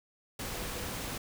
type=tone in noise; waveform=sine; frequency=493.9 Hz; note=B4; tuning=in tune; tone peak=-48 dBFS; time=0.46-0.9 s; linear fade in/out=5 ms; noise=pink; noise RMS=-38 dBFS; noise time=0.39-1.18 s; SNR=-13 dB; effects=none